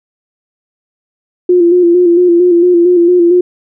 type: tone with vibrato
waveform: sine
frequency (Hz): 350.5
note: F4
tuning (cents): +6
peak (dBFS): -4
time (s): 1.49-3.41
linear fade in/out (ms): 5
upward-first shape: square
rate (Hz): 4.4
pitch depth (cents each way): 39
effects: none